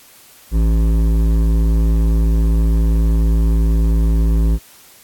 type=tone with hard clipping; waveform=triangle; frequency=55 Hz; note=A1; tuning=in tune; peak=-13 dBFS; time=0.51-4.59 s; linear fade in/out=50 ms; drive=16 dB; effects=white hiss -45 dBFS RMS until 5.03 s + AAC 64 kbps